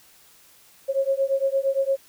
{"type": "beating tone pair", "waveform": "sine", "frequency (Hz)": [539, 547.7], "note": ["C#5", "C#5"], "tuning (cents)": [-49, -21], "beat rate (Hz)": 8.7, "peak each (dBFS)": -23, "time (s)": [0.88, 1.97], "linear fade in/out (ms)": 20, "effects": ["white hiss -54 dBFS RMS until 2.08 s"]}